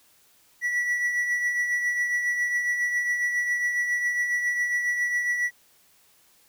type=tone with tremolo; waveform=triangle; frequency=1948 Hz; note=B6; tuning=24 cents flat; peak=-19 dBFS; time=0.61-5.51 s; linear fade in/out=50 ms; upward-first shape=triangle; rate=7.3 Hz; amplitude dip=50%; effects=white hiss -60 dBFS RMS until 6.48 s